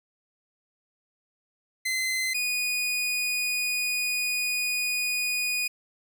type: tone pair in turn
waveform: sawtooth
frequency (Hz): 2056 / 2475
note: C7 / D#7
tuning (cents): -31 / -10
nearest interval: minor third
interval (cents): 321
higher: second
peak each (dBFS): -22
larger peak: neither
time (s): 1.85-2.34 / 2.34-5.68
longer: second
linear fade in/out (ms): 10
effects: none

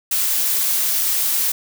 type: noise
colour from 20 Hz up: blue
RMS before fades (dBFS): -19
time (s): 0.11-1.52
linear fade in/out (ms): 5
effects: none

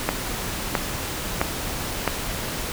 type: click train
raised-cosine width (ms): 0.5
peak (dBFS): -4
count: 4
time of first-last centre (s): 0.09-2.077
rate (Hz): 1.51
effects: pink hiss -29 dBFS RMS until 2.72 s

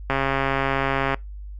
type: click train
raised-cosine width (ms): 0.5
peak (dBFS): -7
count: 143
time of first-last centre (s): 0.1-1.144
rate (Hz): 136
effects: noise-tail reverb RT60 0.2 s tail -24 dB re dry + added 50 Hz sine -33 dBFS peak until 1.59 s

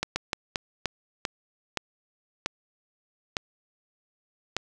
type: slowing click train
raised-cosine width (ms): 0.2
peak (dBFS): -9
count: 10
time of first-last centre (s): 0.03-4.566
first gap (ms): 130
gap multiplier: 1.32
effects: none

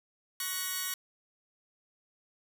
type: chord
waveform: 5% pulse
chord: F# major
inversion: second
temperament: equal with one note detuned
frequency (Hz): 1108.7 / 1480 / 1891.8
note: C#6 / F#6 / A#6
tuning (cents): 0 / 0 / +25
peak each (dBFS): -26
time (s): 0.4-0.94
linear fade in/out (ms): 2
effects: none

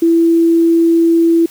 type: tone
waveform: sine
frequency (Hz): 333.1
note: E4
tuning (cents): +18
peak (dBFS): -7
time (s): 0.02-1.46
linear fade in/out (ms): 5
effects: white hiss -40 dBFS RMS until 1.5 s

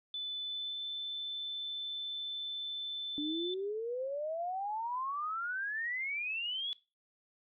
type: tone with pitch glide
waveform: sine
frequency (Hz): 3500 to 3526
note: A7 to A7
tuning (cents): -10 to +3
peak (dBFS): -36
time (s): 0.14-3.54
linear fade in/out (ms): 2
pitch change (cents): +13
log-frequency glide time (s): 0.42-0.81
type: exponential sweep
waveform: sine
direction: up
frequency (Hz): 289.2 to 3458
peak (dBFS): -34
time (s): 3.18-6.73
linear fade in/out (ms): 0
effects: noise-tail reverb RT60 0.3 s tail -20 dB re dry

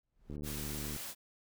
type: noise with exponential growth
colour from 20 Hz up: brown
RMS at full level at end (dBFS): -49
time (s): 0.03-0.36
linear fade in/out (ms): 1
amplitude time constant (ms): 71
type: click train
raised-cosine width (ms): 3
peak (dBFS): -31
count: 50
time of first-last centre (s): 0.3-0.963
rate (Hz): 73.9
type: noise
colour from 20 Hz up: white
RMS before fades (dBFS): -43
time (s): 0.43-1.15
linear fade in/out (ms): 50
effects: none

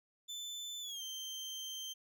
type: tone with pitch glide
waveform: 30% pulse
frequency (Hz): 3520 to 3136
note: A7 to G7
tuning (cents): 0 to 0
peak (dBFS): -39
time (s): 0.28-1.94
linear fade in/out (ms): 20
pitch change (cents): -200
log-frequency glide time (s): 0.81-1.02
effects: none

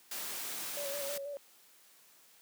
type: noise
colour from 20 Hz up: white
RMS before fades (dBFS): -40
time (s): 0.11-1.18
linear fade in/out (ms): 5
type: tone with vibrato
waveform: sine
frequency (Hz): 566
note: C#5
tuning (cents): +36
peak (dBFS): -38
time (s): 0.77-1.37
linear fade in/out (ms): 0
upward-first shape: square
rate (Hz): 6.2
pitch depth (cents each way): 33
effects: white hiss -62 dBFS RMS until 2.41 s + high-pass 200 Hz 12 dB/octave

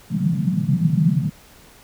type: band-pass noise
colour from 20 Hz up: white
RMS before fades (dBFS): -19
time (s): 0.1-1.3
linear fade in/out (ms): 20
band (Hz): 140 to 190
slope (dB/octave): 48
effects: pink hiss -48 dBFS RMS until 1.83 s

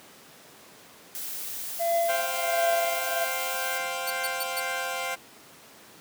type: noise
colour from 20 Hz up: blue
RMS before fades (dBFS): -35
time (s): 1.15-3.78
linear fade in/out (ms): 0
type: tone with tremolo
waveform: triangle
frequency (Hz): 678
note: E5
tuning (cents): +49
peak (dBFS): -19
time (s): 1.79-3.26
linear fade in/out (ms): 20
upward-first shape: triangle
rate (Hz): 1.4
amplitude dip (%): 90
type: chord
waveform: 15% pulse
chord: C suspended fourth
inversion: none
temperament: equal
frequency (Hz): 523.3 / 698.5 / 784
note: C5 / F5 / G5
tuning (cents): 0 / 0 / 0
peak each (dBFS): -27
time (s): 2.08-5.16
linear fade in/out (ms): 20
type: tone bursts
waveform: 10% pulse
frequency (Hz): 4508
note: C#8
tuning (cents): +28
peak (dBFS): -22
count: 4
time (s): 4.07-4.6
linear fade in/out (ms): 5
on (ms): 35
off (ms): 130
effects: pink hiss -50 dBFS RMS until 6 s + high-pass 200 Hz 12 dB/octave

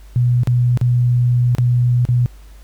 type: tone with dropouts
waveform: sine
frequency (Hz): 122.4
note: B2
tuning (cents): -15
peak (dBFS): -11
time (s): 0.16-2.26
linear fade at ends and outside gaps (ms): 0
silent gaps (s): 0.434-0.473 / 0.774-0.813 / 1.55-1.584 / 2.052-2.088
effects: added 50 Hz sine -37 dBFS peak until 2.63 s + pink hiss -51 dBFS RMS until 2.63 s

